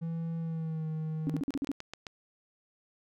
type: tone with pitch glide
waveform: triangle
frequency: 165.3 to 157.38 Hz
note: E3 to D#3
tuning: +5 to +20 cents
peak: -30 dBFS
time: 0.01-1.41 s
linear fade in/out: 20 ms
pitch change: -85 cents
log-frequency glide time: 0.38-0.87 s
type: tone bursts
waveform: sine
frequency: 277.2 Hz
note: C#4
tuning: in tune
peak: -28 dBFS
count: 7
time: 1.27-1.716 s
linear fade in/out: 0 ms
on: 26 ms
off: 44 ms
type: click train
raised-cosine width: 0.2 ms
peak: -23 dBFS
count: 5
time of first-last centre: 1.54-2.068 s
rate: 7.58 Hz
effects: none